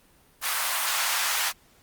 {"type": "high-pass noise", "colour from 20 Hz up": "pink", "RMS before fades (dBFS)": -26, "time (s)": [0.41, 1.53], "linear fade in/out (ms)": 50, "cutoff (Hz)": 880, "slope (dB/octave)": 24, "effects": ["pink hiss -59 dBFS RMS until 1.82 s", "Opus 32 kbps"]}